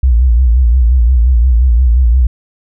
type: tone with vibrato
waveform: sine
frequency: 60.8 Hz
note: B1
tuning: 26 cents flat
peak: -5 dBFS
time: 0.03-2.27 s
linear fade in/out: 5 ms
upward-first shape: sine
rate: 5.7 Hz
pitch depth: 130 cents each way
effects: none